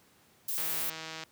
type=noise; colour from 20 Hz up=violet; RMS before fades=-33 dBFS; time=0.48-0.9 s; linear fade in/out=5 ms
type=click train; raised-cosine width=0.2 ms; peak=-23 dBFS; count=106; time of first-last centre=0.58-1.236 s; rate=160 Hz
effects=pink hiss -63 dBFS RMS until 1.31 s + high-pass 100 Hz 12 dB/octave